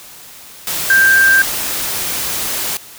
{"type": "tone in noise", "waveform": "sine", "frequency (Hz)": 1579, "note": "G6", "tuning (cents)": 12, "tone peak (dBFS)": -7, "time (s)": [0.9, 1.42], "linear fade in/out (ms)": 2, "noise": "white", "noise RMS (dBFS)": -20, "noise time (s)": [0.67, 2.77], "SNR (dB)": 10, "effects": ["white hiss -37 dBFS RMS until 2.98 s"]}